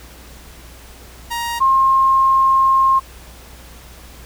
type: tone pair in turn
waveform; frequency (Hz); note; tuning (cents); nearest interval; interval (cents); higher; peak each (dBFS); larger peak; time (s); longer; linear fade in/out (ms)
sawtooth / sine; 940 / 1067.1; A#5 / C6; +14 / +34; major second; 220; second; -17 / -10; second; 1.3-1.6 / 1.6-3; second; 20
effects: added 60 Hz sine -40 dBFS peak until 4.25 s + pink hiss -42 dBFS RMS until 4.25 s